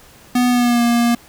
square tone with pitch glide, 246.9 to 236.7 Hz, B3 to A#3, 0 to +27 cents, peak -13 dBFS, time 0.35-1.15 s, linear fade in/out 5 ms, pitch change -73 cents, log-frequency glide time 0.49-0.82 s, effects pink hiss -45 dBFS RMS until 1.28 s

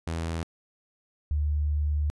sawtooth / sine tone pair in turn, 82.41 / 74.24 Hz, E2 / D2, 0 / +19 cents, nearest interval major second, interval 181 cents, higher first, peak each -25 / -23 dBFS, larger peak second, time 0.07-0.43 / 1.31-2.1 s, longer second, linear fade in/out 0 ms, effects resampled to 24000 Hz

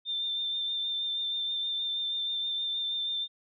sine tone with vibrato, 3582 Hz, A7, 30 cents sharp, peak -29 dBFS, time 0.05-3.28 s, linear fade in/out 50 ms, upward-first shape sine, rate 6.3 Hz, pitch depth 18 cents each way, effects none

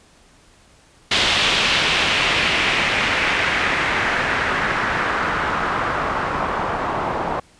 white noise with low-pass filter sweep, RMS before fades -20 dBFS, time 1.11-7.4 s, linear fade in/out 5 ms, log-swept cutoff 3500 to 920 Hz, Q 1.8, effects pink hiss -52 dBFS RMS until 7.59 s + resampled to 22050 Hz

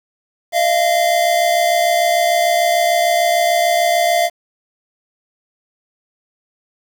square tone pair together, 622.3 / 689 Hz, D#5 / F5, 0 / -24 cents, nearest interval major second, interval 176 cents, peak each -20 / -14 dBFS, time 0.52-4.3 s, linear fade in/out 50 ms, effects 7-bit

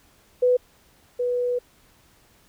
sine tone pair in turn, 497.2 / 490.9 Hz, B4 / B4, +12 / -10 cents, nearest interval unison, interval 22 cents, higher first, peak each -15 / -21 dBFS, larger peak first, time 0.42-0.57 / 1.19-1.59 s, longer second, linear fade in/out 10 ms, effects pink hiss -58 dBFS RMS until 2.48 s

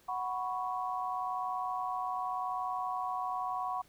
sine chord, F# suspended fourth, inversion none, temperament equal, 740 / 987.8 / 1108.7 Hz, F#5 / B5 / C#6, 0 / 0 / 0 cents, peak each -36 / -38 / -37 dBFS, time 0.08-3.82 s, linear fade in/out 10 ms, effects pink hiss -64 dBFS RMS until 3.88 s

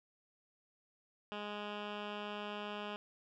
10% pulse tone with low-pass filter, 207.5 Hz, G#3, 1 cent flat, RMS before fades -43 dBFS, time 1.32-2.96 s, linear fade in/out 0 ms, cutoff 2800 Hz, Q 2.2, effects none

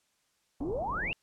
pink low-pass noise, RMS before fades -40 dBFS, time 0.6-1.13 s, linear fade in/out 10 ms, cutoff 960 Hz, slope 48 dB/octave
sine exponential sweep, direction up, 261.6 to 2857 Hz, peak -31 dBFS, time 0.61-1.13 s, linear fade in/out 0 ms
effects white hiss -73 dBFS RMS until 1.22 s + low-pass 9000 Hz 12 dB/octave

